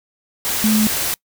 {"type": "tone in noise", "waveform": "sine", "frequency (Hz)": 215.7, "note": "A3", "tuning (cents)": -34, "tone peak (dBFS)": -13, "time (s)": [0.64, 0.87], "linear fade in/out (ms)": 0, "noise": "white", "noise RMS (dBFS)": -21, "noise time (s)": [0.45, 1.14], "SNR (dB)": 5, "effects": ["noise-tail reverb RT60 0.1 s tail -25 dB re dry"]}